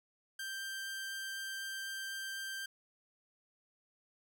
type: tone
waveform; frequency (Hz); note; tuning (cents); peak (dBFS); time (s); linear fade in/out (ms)
sawtooth; 1574; G6; +7; -36; 0.39-2.66; 5
effects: none